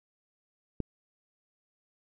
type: click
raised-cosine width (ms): 3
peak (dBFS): -18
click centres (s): 0.803
effects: none